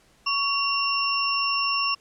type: tone cluster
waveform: sine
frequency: 1119 / 2763 / 5410 Hz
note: C#6 / F7 / E8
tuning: +16 / -19 / +44 cents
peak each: -26 dBFS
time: 0.26-1.95 s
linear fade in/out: 10 ms
effects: pink hiss -59 dBFS RMS until 2 s + low-pass 10000 Hz 12 dB/octave